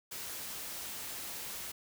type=noise; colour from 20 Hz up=white; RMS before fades=-42 dBFS; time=0.11-1.72 s; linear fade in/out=10 ms; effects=none